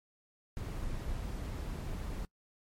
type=noise; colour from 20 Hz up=brown; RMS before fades=-38 dBFS; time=0.57-2.25 s; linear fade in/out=0 ms; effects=noise-tail reverb RT60 0.1 s tail -24 dB re dry + MP3 64 kbps